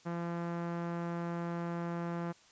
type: tone with low-pass filter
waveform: sawtooth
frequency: 170.8 Hz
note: F3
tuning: 38 cents flat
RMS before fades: -37 dBFS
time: 0.05-2.33 s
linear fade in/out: 20 ms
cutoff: 1400 Hz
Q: 1.2
effects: white hiss -62 dBFS RMS until 2.51 s + resampled to 16000 Hz